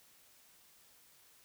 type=silence; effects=white hiss -64 dBFS RMS until 1.44 s